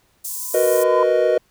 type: high-pass noise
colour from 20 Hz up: pink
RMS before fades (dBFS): -28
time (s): 0.24-0.84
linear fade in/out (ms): 10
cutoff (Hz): 7000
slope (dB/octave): 24
type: tone with exponential growth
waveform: sine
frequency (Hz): 1014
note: B5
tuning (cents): +45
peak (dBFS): -16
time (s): 0.29-1.03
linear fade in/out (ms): 1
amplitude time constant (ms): 160
type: chord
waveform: triangle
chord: B major seventh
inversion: second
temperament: equal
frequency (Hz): 370 / 466.2 / 493.9 / 622.3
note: F#4 / A#4 / B4 / D#5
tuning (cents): 0 / 0 / 0 / 0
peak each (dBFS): -20 / -19 / -17 / -16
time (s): 0.54-1.38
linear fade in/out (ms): 5
effects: pink hiss -61 dBFS RMS until 1.5 s